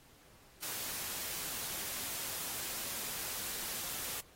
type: noise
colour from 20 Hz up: white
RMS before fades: -40 dBFS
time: 0.62-4.21 s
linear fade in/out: 10 ms
effects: pink hiss -62 dBFS RMS until 4.35 s + AAC 48 kbps